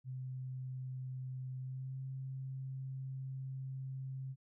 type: tone with pitch glide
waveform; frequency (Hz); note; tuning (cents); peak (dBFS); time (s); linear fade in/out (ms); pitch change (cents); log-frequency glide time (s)
sine; 129.3 to 132.63; C3 to C3; -20 to +24; -40; 0.04-4.36; 50; +44; 1.59-2
effects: none